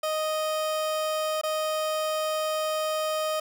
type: tone with dropouts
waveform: 30% pulse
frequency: 622.3 Hz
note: D#5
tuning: in tune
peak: -23 dBFS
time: 0.03-3.4 s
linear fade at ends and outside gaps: 5 ms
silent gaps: 1.414-1.434 s
effects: none